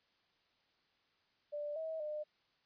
sine tone with pitch steps, 589 / 641 / 604 Hz, D5 / E5 / D5, +5 / -49 / +48 cents, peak -38 dBFS, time 1.52-2.24 s, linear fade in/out 20 ms, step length 240 ms, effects white hiss -75 dBFS RMS until 2.65 s + resampled to 11025 Hz

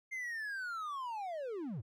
triangle linear sweep, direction down, 2111 to 87.3 Hz, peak -36 dBFS, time 0.11-1.82 s, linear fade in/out 20 ms, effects none

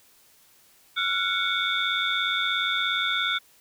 sine tone cluster, 1367 / 1464 / 2227 / 3432 / 3617 Hz, F6 / F#6 / C#7 / A7 / A7, -37 / -19 / +7 / -44 / +47 cents, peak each -29 dBFS, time 0.96-3.39 s, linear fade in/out 20 ms, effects tanh soft clip ceiling -13 dBFS + white hiss -58 dBFS RMS until 3.6 s

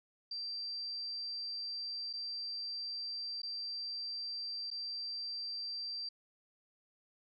sine tone with dropouts, 4699 Hz, D8, in tune, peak -38 dBFS, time 0.31-6.09 s, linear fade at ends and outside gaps 5 ms, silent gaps 2.13-2.135 / 3.419-3.431 / 4.704-4.712 s, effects none

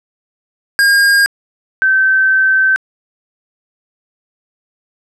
square / sine tone pair in turn, 1618 / 1544 Hz, G#6 / G6, -46 / -27 cents, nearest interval minor second, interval 81 cents, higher first, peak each -8 dBFS, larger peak neither, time 0.79-1.26 / 1.82-2.76 s, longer second, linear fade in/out 0 ms, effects low-pass 11000 Hz 12 dB/octave

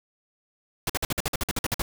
pink noise bursts, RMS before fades -26 dBFS, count 13, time 0.87-1.82 s, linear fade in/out 2 ms, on 26 ms, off 51 ms, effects none

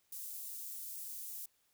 white high-pass noise, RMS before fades -45 dBFS, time 0.12-1.46 s, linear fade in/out 5 ms, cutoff 8900 Hz, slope 12 dB/octave, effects white hiss -75 dBFS RMS until 1.73 s

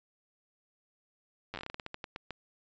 slowing click train, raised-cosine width 0.3 ms, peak -23 dBFS, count 16, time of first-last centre 1.54-2.307 s, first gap 9 ms, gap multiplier 1.22, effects resampled to 16000 Hz

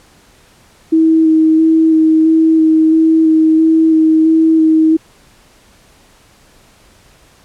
sine tone with vibrato, 319.3 Hz, D#4, 45 cents sharp, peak -6 dBFS, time 0.92-4.97 s, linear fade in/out 10 ms, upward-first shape square, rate 1.5 Hz, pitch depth 12 cents each way, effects pink hiss -47 dBFS RMS until 7.44 s + low-pass 11000 Hz 12 dB/octave

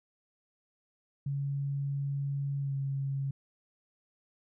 sine tone with pitch glide, 140 to 137.28 Hz, C#3 to C#3, +18 to -16 cents, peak -30 dBFS, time 1.26-3.31 s, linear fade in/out 5 ms, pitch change -34 cents, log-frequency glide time 2.6-2.74 s, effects none

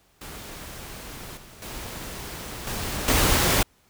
pink noise with level steps, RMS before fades -39 / -47 / -36 / -30 / -20 dBFS, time 0.21-3.63 s, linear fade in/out 5 ms, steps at 1.37 / 1.62 / 2.67 / 3.08 s, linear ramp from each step 2 ms, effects pink hiss -62 dBFS RMS until 3.89 s

